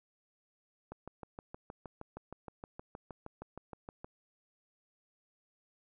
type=click train; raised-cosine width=1 ms; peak=-30 dBFS; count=21; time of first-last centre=0.92-4.045 s; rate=6.4 Hz; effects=none